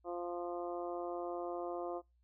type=harmonic tone; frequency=174.61 Hz; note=F3; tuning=in tune; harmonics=2 / 3 / 4 / 5 / 6 / 7; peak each=-41 / -44 / -43 / -54 / -50 / -53 dBFS; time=0.04-2.02 s; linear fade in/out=50 ms; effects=noise-tail reverb RT60 0.2 s tail -22 dB re dry + added 60 Hz sine -69 dBFS peak until 2.23 s